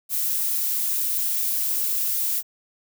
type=noise; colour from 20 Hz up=violet; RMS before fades=-24 dBFS; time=0.09-2.43 s; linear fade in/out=50 ms; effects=none